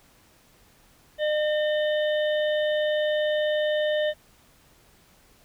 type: harmonic tone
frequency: 606 Hz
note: D#5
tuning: 46 cents flat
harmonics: 1 / 3 / 5 / 6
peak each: -22 / -32 / -36 / -38 dBFS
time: 1.18-4.14 s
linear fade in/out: 50 ms
effects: pink hiss -58 dBFS RMS until 5.44 s